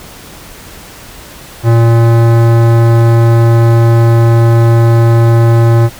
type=tone with hard clipping; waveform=sine; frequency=115.8 Hz; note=A#2; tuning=11 cents flat; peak=-6 dBFS; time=1.63-5.9 s; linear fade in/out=50 ms; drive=18 dB; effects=pink hiss -32 dBFS RMS until 5.99 s